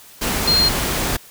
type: tone in noise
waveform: sine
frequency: 4200 Hz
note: C8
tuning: 6 cents sharp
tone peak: -13 dBFS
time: 0.47-0.69 s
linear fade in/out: 10 ms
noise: pink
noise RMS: -21 dBFS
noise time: 0.21-1.17 s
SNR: +5 dB
effects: white hiss -44 dBFS RMS until 1.3 s